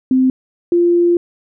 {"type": "tone pair in turn", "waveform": "sine", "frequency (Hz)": [259.2, 346.6], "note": ["C4", "F4"], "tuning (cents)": [-16, -13], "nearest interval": "perfect fourth", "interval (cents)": 503, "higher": "second", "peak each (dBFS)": -9, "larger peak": "neither", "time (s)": [[0.11, 0.3], [0.72, 1.17]], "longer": "second", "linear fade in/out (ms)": 2, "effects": []}